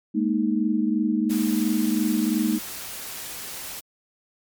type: chord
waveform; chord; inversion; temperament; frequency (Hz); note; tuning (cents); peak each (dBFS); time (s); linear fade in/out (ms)
sine; Ab suspended second; none; equal with one note detuned; 210.2 / 233.1 / 311.1; Ab3 / Bb3 / Eb4; +21 / 0 / 0; -24; 0.14-2.59; 20
type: noise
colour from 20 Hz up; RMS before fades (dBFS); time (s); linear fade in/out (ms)
white; -35; 1.29-3.81; 20
effects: MP3 96 kbps